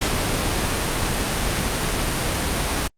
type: noise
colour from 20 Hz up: pink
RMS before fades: -22 dBFS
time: 0.01-2.88 s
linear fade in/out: 10 ms
effects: low-pass 11000 Hz 12 dB/octave + Opus 48 kbps